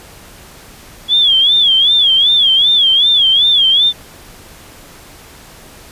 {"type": "tone with vibrato", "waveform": "sine", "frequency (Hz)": 3350, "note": "G#7", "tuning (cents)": 14, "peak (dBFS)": -7, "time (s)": [1.08, 3.93], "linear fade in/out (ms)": 50, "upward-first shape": "sine", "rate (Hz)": 2.6, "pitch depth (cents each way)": 130, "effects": ["pink hiss -38 dBFS RMS until 5.91 s", "resampled to 32000 Hz"]}